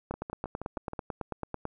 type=two click trains; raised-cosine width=1 ms; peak=-23 / -19 dBFS; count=6 / 15; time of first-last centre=0.14-0.934 / 0.11-1.654 s; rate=6.3 / 9.07 Hz; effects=none